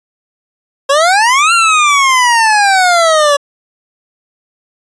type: exponential two-way sweep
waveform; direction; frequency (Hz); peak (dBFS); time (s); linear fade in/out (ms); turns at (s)
25% pulse; up then down; 537 to 1396.9 to 563; -3; 0.89-3.37; 10; 1.53
effects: resampled to 22050 Hz